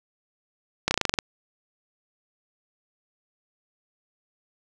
slowing click train, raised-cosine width 0.2 ms, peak -4 dBFS, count 9, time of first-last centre 0.88-1.188 s, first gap 30 ms, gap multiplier 1.07, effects none

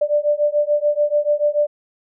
sine beating tone pair, 587.3 / 594.2 Hz, D5 / D5, 0 / +20 cents, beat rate 6.9 Hz, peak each -18 dBFS, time 0.01-1.67 s, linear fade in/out 10 ms, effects none

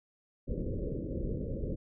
pink low-pass noise, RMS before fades -35 dBFS, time 0.47-1.76 s, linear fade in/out 20 ms, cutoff 560 Hz, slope 96 dB/octave, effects none

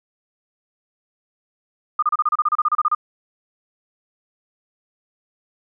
sine tone bursts, 1218 Hz, D#6, 37 cents flat, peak -14 dBFS, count 15, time 1.99-2.949 s, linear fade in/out 5 ms, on 35 ms, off 31 ms, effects none

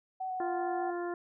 sine tone with vibrato, 747 Hz, F#5, 16 cents sharp, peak -33 dBFS, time 0.2-0.91 s, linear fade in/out 10 ms, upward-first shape square, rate 5.1 Hz, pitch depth 12 cents each way
harmonic tone, 349.2 Hz, F4, in tune, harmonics 1 / 2 / 3 / 4 / 5, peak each -34 / -40 / -44 / -46 / -48 dBFS, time 0.4-1.14 s, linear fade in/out 2 ms
effects none

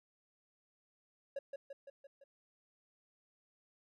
triangle tone with echo, 554.4 Hz, C#5, in tune, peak -35 dBFS, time 1.36-1.39 s, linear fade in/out 5 ms, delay 170 ms, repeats 5, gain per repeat -4 dB, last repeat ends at 2.24 s, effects none

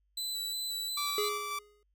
sawtooth tone with vibrato, 3981 Hz, B7, 13 cents sharp, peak -31 dBFS, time 0.17-1.29 s, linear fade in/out 5 ms, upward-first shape square, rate 2.8 Hz, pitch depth 14 cents each way
sawtooth tone with tremolo, 1163 Hz, D6, 17 cents flat, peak -30 dBFS, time 0.97-1.59 s, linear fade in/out 5 ms, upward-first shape square, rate 3.7 Hz, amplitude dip 25%
square tone with exponential decay, 415.3 Hz, G#4, in tune, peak -29 dBFS, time 1.18-1.83 s, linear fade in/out 2 ms, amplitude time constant 140 ms
effects added 50 Hz sine -70 dBFS peak until 1.94 s

